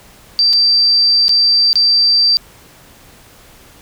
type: tone with dropouts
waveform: sine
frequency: 4682 Hz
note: D8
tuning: 6 cents flat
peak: -8 dBFS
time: 0.39-2.37 s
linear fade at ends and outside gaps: 0 ms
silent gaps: 0.53-0.534 / 1.282-1.293 / 1.73-1.756 s
effects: pink hiss -43 dBFS RMS until 3.81 s